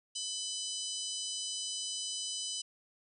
harmonic tone with a mistuned harmonic, 1000 Hz, B5, 21 cents sharp, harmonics 3 / 4 / 5 / 6 / 7 / 8 / 9, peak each -41 / -45 / -42 / -43 / -48 / -45 / -46 dBFS, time 0.15-2.62 s, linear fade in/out 10 ms, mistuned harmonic 9, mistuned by -18 cents, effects none

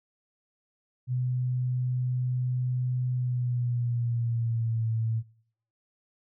sine tone with pitch glide, 125.7 to 112.63 Hz, B2 to A2, +31 to +41 cents, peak -25 dBFS, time 1.07-5.23 s, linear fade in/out 50 ms, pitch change -190 cents, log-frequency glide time 3.13-4.88 s, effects noise-tail reverb RT60 0.7 s tail -25 dB re dry

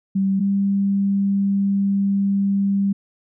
sine tone pair in turn, 194 / 197.96 Hz, G3 / G3, -18 / +17 cents, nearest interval unison, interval 35 cents, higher second, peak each -16 dBFS, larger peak neither, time 0.15-0.4 / 0.4-2.93 s, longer second, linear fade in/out 10 ms, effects none

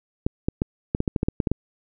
clicks, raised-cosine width 3 ms, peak -8 dBFS, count 12, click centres 0.265 / 0.485 / 0.619 / 0.949 / 1.004 / 1.078 / 1.162 / 1.231 / 1.285 / 1.402 / 1.472 / 1.516 s, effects none

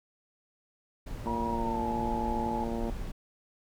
brown noise, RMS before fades -37 dBFS, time 1.06-3.12 s, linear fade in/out 10 ms
harmonic tone, 115.5 Hz, A#2, 16 cents flat, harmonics 2 / 3 / 4 / 5 / 6 / 7 / 8, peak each -34 / -38 / -40 / -42 / -44 / -45 / -46 dBFS, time 1.26-2.9 s, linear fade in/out 0 ms
sine tone with pitch glide, 956 to 856.6 Hz, A#5 to A5, +43 to -47 cents, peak -32 dBFS, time 1.27-2.64 s, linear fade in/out 2 ms, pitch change -190 cents, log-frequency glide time 1.49-1.87 s
effects none

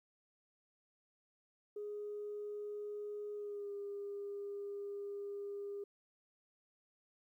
sine tone with pitch glide, 415.3 to 403.9 Hz, G#4 to G#4, 0 to -48 cents, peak -40 dBFS, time 1.76-5.84 s, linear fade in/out 5 ms, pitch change -48 cents, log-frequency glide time 3.35-3.72 s, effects tanh soft clip ceiling -36 dBFS + 13-bit

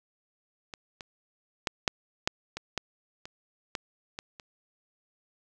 clicks, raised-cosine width 0.2 ms, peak -22 / -23 / -10 / -6 / -7 / -18 / -12 / -24 / -14 / -19 / -27 dBFS, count 11, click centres 0.738 / 1.008 / 1.672 / 1.878 / 2.275 / 2.57 / 2.777 / 3.255 / 3.752 / 4.189 / 4.398 s, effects none

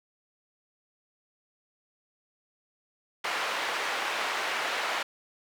white band-pass noise, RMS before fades -31 dBFS, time 3.24-5.03 s, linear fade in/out 5 ms, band 560 to 2200 Hz, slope 12 dB/octave, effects none

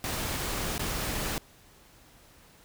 pink noise with dropouts, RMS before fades -32 dBFS, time 0.04-1.38 s, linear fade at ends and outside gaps 0 ms, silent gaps 0.78-0.794 s, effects pink hiss -57 dBFS RMS until 2.64 s

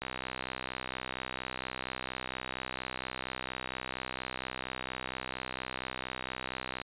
click train, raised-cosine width 0.3 ms, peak -19 dBFS, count 438, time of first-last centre 0.02-6.816 s, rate 64.3 Hz, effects resampled to 8000 Hz

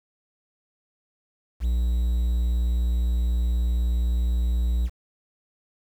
triangle tone with quantisation, 59.6 Hz, A#1, 39 cents sharp, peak -18 dBFS, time 1.6-4.9 s, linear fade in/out 50 ms, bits 8, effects none

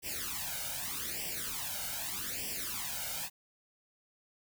white noise with flanger, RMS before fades -38 dBFS, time 0.02-3.3 s, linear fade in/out 50 ms, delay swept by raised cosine 0.37 to 1.37 ms, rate 0.82 Hz, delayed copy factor +0.9, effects none

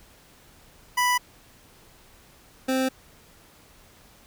25% pulse tone pair in turn, 987.8 / 261.6 Hz, B5 / C4, 0 / 0 cents, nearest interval octave + major seventh, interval 2300 cents, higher first, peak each -16 / -18 dBFS, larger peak first, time 0.97-1.18 / 2.68-2.89 s, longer neither, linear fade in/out 10 ms, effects pink hiss -54 dBFS RMS until 4.26 s

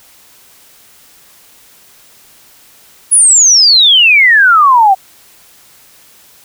sine exponential sweep, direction down, 10548 to 745 Hz, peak -3 dBFS, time 3.11-4.95 s, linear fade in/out 20 ms, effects white hiss -43 dBFS RMS until 6.44 s

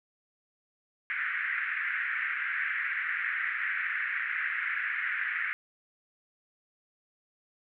white band-pass noise, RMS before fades -32 dBFS, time 1.1-5.53 s, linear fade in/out 0 ms, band 1500 to 2100 Hz, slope 48 dB/octave, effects none

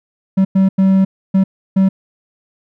triangle tone bursts at uneven times, 191.7 Hz, G3, 38 cents flat, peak -6 dBFS, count 5, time 0.37-0.45 / 0.55-0.69 / 0.78-1.05 / 1.34-1.44 / 1.76-1.89 s, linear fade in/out 10 ms, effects none

